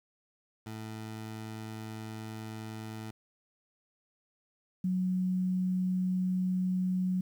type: tone pair in turn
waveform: 20% pulse / sine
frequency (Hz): 109.8 / 184.13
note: A2 / F#3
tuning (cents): -3 / -8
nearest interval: major sixth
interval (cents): 895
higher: second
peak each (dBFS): -34 / -27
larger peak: second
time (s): 0.66-3.11 / 4.84-7.21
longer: first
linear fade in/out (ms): 5
effects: 10-bit